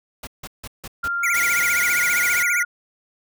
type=noise bursts; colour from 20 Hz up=pink; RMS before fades=-34 dBFS; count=5; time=0.23-1.08 s; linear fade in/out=5 ms; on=42 ms; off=160 ms
type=tone with pitch glide; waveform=sine; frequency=1393 to 1427.2 Hz; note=F6 to F6; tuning=-5 to +37 cents; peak=-21 dBFS; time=1.03-2.65 s; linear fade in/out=10 ms; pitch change=+42 cents; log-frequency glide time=1.26-1.92 s
type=tone with vibrato; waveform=square; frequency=2129 Hz; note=C7; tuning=30 cents sharp; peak=-20 dBFS; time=1.23-2.63 s; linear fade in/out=5 ms; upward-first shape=triangle; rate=15 Hz; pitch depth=210 cents each way
type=noise; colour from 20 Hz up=white; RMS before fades=-29 dBFS; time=1.34-2.43 s; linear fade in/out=5 ms
effects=none